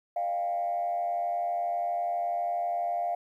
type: tone with frequency modulation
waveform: sine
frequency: 698.5 Hz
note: F5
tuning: in tune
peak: -26 dBFS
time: 0.16-3.15 s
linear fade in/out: 5 ms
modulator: 92.2 Hz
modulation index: 0.6
effects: tanh soft clip ceiling -22 dBFS + 11-bit